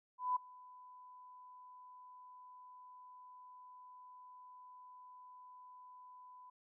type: tone with ADSR envelope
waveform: sine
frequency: 1000 Hz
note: B5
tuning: 21 cents sharp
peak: -30 dBFS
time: 0.18-6.5 s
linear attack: 180 ms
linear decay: 9 ms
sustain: -24 dB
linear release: 6 ms
effects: none